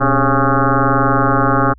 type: tone with frequency modulation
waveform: sine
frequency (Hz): 554.4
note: C#5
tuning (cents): 0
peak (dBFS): -10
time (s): 0-1.74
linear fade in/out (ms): 20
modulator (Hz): 136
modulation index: 6.4
effects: added 60 Hz sine -40 dBFS peak until 1.78 s